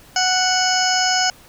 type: harmonic tone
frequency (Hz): 740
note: F#5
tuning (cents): 0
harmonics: 1 / 2 / 3 / 4 / 6 / 7 / 8 / 9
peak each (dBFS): -20 / -22 / -29 / -26 / -29 / -21 / -32 / -24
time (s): 0.16-1.3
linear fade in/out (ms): 2
effects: pink hiss -47 dBFS RMS until 1.48 s